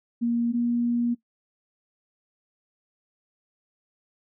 sine tone pair in turn, 235.6 / 238.3 Hz, A#3 / A#3, +19 / +38 cents, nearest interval unison, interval 19 cents, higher second, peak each -21 dBFS, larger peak neither, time 0.21-0.53 / 0.53-1.15 s, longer second, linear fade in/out 20 ms, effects noise-tail reverb RT60 0.1 s tail -17 dB re dry

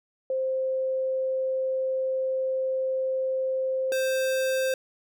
sine / square tone pair in turn, 524 / 524 Hz, C5 / C5, +2 / +2 cents, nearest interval unison, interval 0 cents, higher neither, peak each -24 / -24 dBFS, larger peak neither, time 0.3-3.92 / 3.92-4.74 s, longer first, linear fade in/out 2 ms, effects none

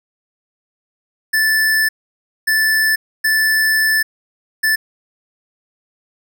square tone bursts at uneven times, 1754 Hz, A6, 6 cents flat, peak -13 dBFS, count 4, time 1.33-1.89 / 2.47-2.96 / 3.24-4.03 / 4.63-4.76 s, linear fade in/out 10 ms, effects none

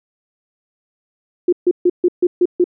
sine tone bursts, 355.5 Hz, F4, 31 cents sharp, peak -9 dBFS, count 7, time 1.48-2.642 s, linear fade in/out 5 ms, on 46 ms, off 140 ms, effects none

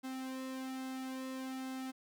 sawtooth tone with flanger, 261.6 Hz, C4, in tune, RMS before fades -42 dBFS, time 0.03-1.92 s, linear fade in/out 20 ms, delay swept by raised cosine 1.7 to 2.5 ms, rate 1.2 Hz, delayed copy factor -0.75, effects none

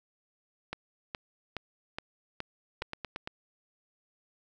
two click trains, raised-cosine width 0.3 ms, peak -20 / -19 dBFS, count 5 / 6, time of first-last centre 2.82-3.275 / 0.73-2.822 s, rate 8.8 / 2.39 Hz, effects none

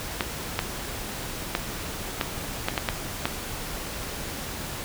clicks, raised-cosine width 0.3 ms, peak -7 dBFS, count 8, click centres 0.208 / 0.591 / 1.551 / 2.212 / 2.685 / 2.778 / 2.888 / 3.255 s, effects pink hiss -34 dBFS RMS until 4.84 s

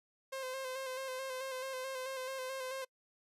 sawtooth tone with vibrato, 523.3 Hz, C5, in tune, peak -35 dBFS, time 0.32-2.85 s, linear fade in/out 10 ms, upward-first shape square, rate 4.6 Hz, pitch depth 31 cents each way, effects noise-tail reverb RT60 0.1 s tail -26 dB re dry + resampled to 32000 Hz

